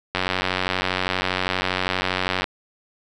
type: click train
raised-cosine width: 0.3 ms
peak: -5 dBFS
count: 213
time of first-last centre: 0.15-2.442 s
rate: 92.5 Hz
effects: none